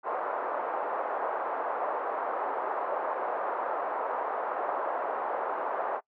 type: band-pass noise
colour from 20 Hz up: pink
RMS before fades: -32 dBFS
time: 0.03-6.01 s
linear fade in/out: 50 ms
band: 520 to 1200 Hz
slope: 24 dB/octave
effects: noise-tail reverb RT60 0.1 s tail -24 dB re dry